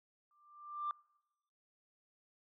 sine tone with exponential growth, 1185 Hz, D6, 15 cents sharp, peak -32 dBFS, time 0.31-0.91 s, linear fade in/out 1 ms, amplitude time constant 130 ms, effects noise-tail reverb RT60 0.9 s tail -25 dB re dry + tanh soft clip ceiling -30 dBFS

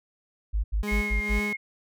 sine tone bursts, 52.1 Hz, G#1, 6 cents sharp, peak -22 dBFS, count 5, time 0.53-1.4 s, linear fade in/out 20 ms, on 110 ms, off 80 ms
30% pulse tone with tremolo, 207.6 Hz, G#3, in tune, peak -25 dBFS, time 0.83-1.53 s, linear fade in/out 2 ms, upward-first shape sine, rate 2.2 Hz, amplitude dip 65%
sine tone with vibrato, 2154 Hz, C7, 50 cents sharp, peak -28 dBFS, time 0.87-1.57 s, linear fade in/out 20 ms, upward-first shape sine, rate 2.2 Hz, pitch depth 24 cents each way
effects none

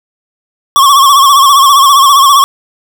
square tone with vibrato, 1108.7 Hz, C#6, in tune, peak -3 dBFS, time 0.76-2.44 s, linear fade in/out 0 ms, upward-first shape sine, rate 15 Hz, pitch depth 76 cents each way, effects none

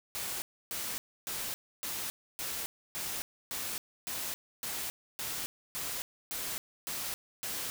white noise bursts, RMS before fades -37 dBFS, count 14, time 0.15-7.7 s, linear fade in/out 0 ms, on 270 ms, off 290 ms, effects none

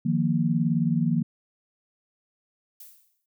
sine chord, Eb suspended second, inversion none, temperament just, 155.56 / 175.01 / 233.3 Hz, Eb3 / F3 / Bb3, 0 / +4 / +2 cents, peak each -25 dBFS, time 0.05-1.23 s, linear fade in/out 10 ms
violet noise with exponential decay, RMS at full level -42 dBFS, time 2.8-3.26 s, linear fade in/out 5 ms, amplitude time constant 98 ms
effects none

